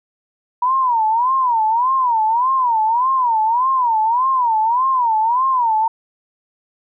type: tone with vibrato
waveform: sine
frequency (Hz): 961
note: B5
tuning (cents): -48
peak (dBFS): -13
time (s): 0.62-5.88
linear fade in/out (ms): 5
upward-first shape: sine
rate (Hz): 1.7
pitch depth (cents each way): 180
effects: none